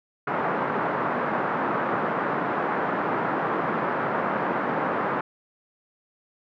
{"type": "band-pass noise", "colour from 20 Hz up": "white", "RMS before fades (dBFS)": -26, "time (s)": [0.27, 5.21], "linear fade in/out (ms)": 5, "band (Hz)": [150, 1400], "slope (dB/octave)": 24, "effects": []}